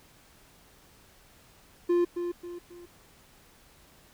triangle tone with echo, 349.2 Hz, F4, in tune, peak -19 dBFS, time 1.89-2.05 s, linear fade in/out 10 ms, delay 270 ms, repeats 3, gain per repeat -8 dB, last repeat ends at 2.86 s, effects pink hiss -58 dBFS RMS until 4.13 s

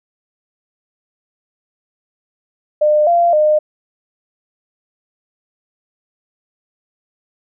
sine tone with pitch steps, 603 / 689 / 609 Hz, D5 / F5 / D#5, +46 / -24 / -37 cents, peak -9 dBFS, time 2.81-3.59 s, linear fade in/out 10 ms, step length 260 ms, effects none

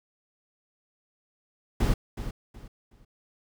brown noise with echo, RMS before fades -23 dBFS, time 1.8-1.94 s, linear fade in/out 5 ms, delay 370 ms, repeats 3, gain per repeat -11 dB, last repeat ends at 3.05 s, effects none

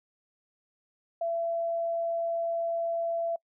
sine tone, 672 Hz, E5, 33 cents sharp, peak -27 dBFS, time 1.21-3.36 s, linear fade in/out 5 ms, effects noise-tail reverb RT60 0.1 s tail -25 dB re dry

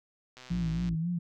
click train, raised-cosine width 0.2 ms, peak -31 dBFS, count 67, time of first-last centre 0.37-0.89 s, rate 127 Hz
sine tone with vibrato, 168.2 Hz, E3, 35 cents sharp, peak -28 dBFS, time 0.5-1.19 s, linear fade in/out 10 ms, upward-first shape sine, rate 3.7 Hz, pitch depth 87 cents each way
harmonic tone, 55.7 Hz, A1, 22 cents sharp, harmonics 1 / 2 / 3 / 4 / 5 / 6, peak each -36 / -43 / -49 / -58 / -49 / -51 dBFS, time 0.5-0.96 s, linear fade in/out 20 ms
effects none

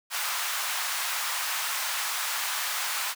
pink high-pass noise, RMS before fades -30 dBFS, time 0.1-3.15 s, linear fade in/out 50 ms, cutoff 910 Hz, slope 24 dB/octave, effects none

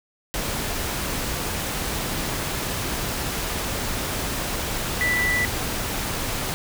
sine tone in noise, 1975.5 Hz, B6, in tune, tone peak -20 dBFS, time 5.01-5.45 s, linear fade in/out 0 ms, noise pink, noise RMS -27 dBFS, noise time 0.34-6.54 s, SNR +4 dB, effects none

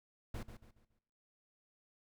brown noise with echo, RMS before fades -42 dBFS, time 0.34-0.43 s, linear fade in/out 5 ms, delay 140 ms, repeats 4, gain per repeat -9 dB, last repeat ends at 0.99 s, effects noise-tail reverb RT60 0.9 s tail -20 dB re dry

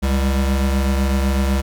square tone pair together, 67.99 / 196 Hz, C#2 / G3, -33 / 0 cents, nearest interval octave + tritone, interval 1833 cents, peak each -17 / -23 dBFS, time 0.02-1.62 s, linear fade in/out 20 ms, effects none

